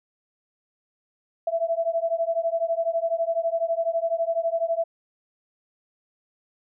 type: beating tone pair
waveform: sine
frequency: 659.3 / 671.3 Hz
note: E5 / E5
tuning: 0 / +31 cents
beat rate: 12 Hz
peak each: -25 dBFS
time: 1.47-4.84 s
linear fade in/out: 5 ms
effects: none